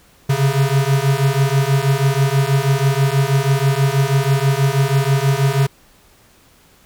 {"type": "beating tone pair", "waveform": "square", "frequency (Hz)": [134.1, 140.3], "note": ["C3", "C#3"], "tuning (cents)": [43, 21], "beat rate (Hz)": 6.2, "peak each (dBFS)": -17, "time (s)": [0.29, 5.67], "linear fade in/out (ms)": 10, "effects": ["pink hiss -51 dBFS RMS until 6.85 s"]}